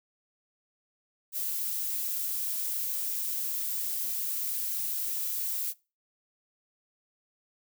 violet noise, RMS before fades -32 dBFS, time 1.32-5.74 s, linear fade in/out 50 ms, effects noise-tail reverb RT60 0.3 s tail -22 dB re dry

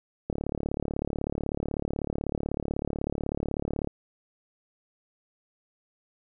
click train, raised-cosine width 2 ms, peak -16 dBFS, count 130, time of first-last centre 0.3-3.873 s, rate 36.1 Hz, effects none

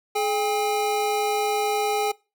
square tone pair together, 424.2 / 804.5 Hz, G#4 / G5, +37 / +45 cents, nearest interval major seventh, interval 1108 cents, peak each -25 dBFS, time 0.15-2.12 s, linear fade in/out 10 ms, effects noise-tail reverb RT60 0.3 s tail -24 dB re dry

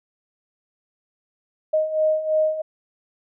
sine beating tone pair, 621 / 624 Hz, D#5 / D#5, -3 / +5 cents, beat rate 3 Hz, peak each -24 / -19 dBFS, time 1.73-2.62 s, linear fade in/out 10 ms, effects none

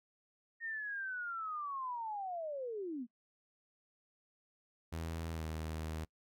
sine linear sweep, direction down, 1855 to 221.9 Hz, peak -38 dBFS, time 0.6-3.07 s, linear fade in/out 50 ms
sawtooth tone with pitch glide, 81.9 to 79.2 Hz, E2 to D#2, -11 to +31 cents, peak -35 dBFS, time 4.92-6.05 s, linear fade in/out 10 ms, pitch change -58 cents, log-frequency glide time 5.32-5.43 s
effects noise-tail reverb RT60 0.1 s tail -24 dB re dry

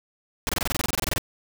pink noise bursts, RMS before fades -25 dBFS, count 16, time 0.47-1.181 s, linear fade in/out 0 ms, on 21 ms, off 25 ms, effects none

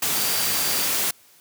sine tone in noise, 4699 Hz, D8, in tune, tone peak -31 dBFS, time 0.15-0.86 s, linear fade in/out 5 ms, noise white, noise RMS -23 dBFS, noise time 0.02-1.11 s, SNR -11 dB, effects white hiss -54 dBFS RMS until 1.4 s + high-pass 80 Hz 12 dB/octave

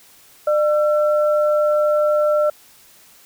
sine tone pair together, 600.5 / 1348 Hz, D5 / E6, +38 / +38 cents, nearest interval octave + major second, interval 1400 cents, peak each -14 / -24 dBFS, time 0.47-2.5 s, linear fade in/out 5 ms, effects white hiss -49 dBFS RMS until 3.25 s

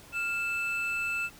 triangle tone pair together, 1396.9 / 2637 Hz, F6 / E7, 0 / 0 cents, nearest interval major seventh, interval 1100 cents, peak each -33 / -28 dBFS, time 0.12-1.3 s, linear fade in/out 50 ms, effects pink hiss -52 dBFS RMS until 1.39 s

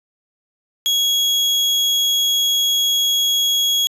35% pulse tone, 3322 Hz, G#7, in tune, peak -13 dBFS, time 0.86-3.87 s, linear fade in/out 0 ms, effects resampled to 32000 Hz

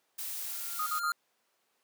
blue noise, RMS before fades -38 dBFS, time 0.18-1 s, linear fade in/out 10 ms
square tone with exponential growth, 1395 Hz, F6, 2 cents flat, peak -29 dBFS, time 0.38-1.12 s, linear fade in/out 1 ms, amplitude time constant 160 ms
sine tone bursts, 1244.5 Hz, D#6, in tune, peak -30 dBFS, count 3, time 0.79-1.107 s, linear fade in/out 5 ms, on 75 ms, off 46 ms
effects pink hiss -74 dBFS RMS until 1.83 s + high-pass 400 Hz 12 dB/octave

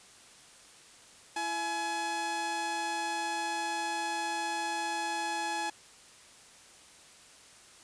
sawtooth tone pair together, 335 / 845 Hz, E4 / G#5, +28 / +30 cents, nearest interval octave + major third, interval 1602 cents, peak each -37 / -28 dBFS, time 1.36-5.7 s, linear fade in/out 5 ms, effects white hiss -55 dBFS RMS until 7.83 s + resampled to 22050 Hz

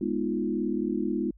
sine chord, F half-diminished seventh, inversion first, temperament equal, 207.7 / 246.9 / 311.1 / 349.2 Hz, Ab3 / Cb4 / Eb4 / F4, 0 / 0 / 0 / 0 cents, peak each -31 dBFS, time 0.01-1.31 s, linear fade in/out 5 ms, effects added 50 Hz sine -51 dBFS peak until 1.37 s

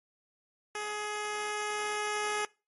10% pulse tone with level ramp, 420 Hz, G#4, 19 cents sharp, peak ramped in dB -26 to -21 dBFS, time 0.75-2.45 s, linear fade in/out 2 ms, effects noise-tail reverb RT60 0.3 s tail -23 dB re dry + MP3 48 kbps

